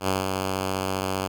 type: tone with ADSR envelope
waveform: 5% pulse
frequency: 95.1 Hz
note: F#2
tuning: 48 cents sharp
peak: -10 dBFS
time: 0-1.28 s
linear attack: 79 ms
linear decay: 150 ms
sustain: -4 dB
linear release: 19 ms
effects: none